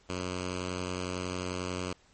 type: tone with notch filter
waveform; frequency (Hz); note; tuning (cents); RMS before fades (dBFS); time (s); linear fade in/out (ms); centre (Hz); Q
5% pulse; 91; F#2; -28; -35; 0.09-1.93; 5; 770; 1.5
effects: pink hiss -63 dBFS RMS until 2.13 s + MP3 32 kbps